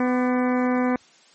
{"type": "harmonic tone with a mistuned harmonic", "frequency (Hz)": 250.8, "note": "B3", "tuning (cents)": 27, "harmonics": [1, 2, 3, 4, 5, 6, 7, 8, 9], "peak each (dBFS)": [-20, -26, -30, -32, -34, -36, -37, -38, -39], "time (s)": [0, 0.96], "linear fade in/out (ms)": 2, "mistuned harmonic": 5, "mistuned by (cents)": -72, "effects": ["white hiss -54 dBFS RMS until 1.34 s", "MP3 32 kbps"]}